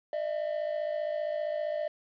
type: tone pair together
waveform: triangle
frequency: 604.1 / 659.3 Hz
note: D5 / E5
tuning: +49 / 0 cents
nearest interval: major second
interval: 151 cents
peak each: -29 / -33 dBFS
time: 0.13-1.88 s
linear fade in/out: 2 ms
effects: resampled to 11025 Hz + 10-bit